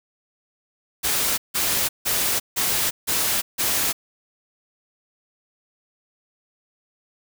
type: noise bursts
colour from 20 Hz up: white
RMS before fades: -22 dBFS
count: 6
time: 1.03-3.93 s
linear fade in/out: 20 ms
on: 350 ms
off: 160 ms
effects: none